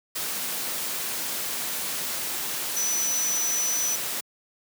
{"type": "tone in noise", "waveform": "sine", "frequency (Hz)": 5960, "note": "F#8", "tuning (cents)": 12, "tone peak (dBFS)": -24, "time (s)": [2.76, 3.96], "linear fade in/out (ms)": 10, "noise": "white", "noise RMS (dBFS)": -30, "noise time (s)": [0.15, 4.21], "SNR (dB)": 3, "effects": ["high-pass 150 Hz 12 dB/octave"]}